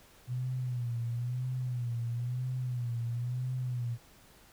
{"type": "tone with vibrato", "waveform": "sine", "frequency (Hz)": 122.5, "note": "B2", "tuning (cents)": -14, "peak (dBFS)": -31, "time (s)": [0.27, 3.98], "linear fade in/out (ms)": 50, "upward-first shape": "sine", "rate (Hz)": 1, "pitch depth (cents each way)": 76, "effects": ["pink hiss -59 dBFS RMS until 4.52 s"]}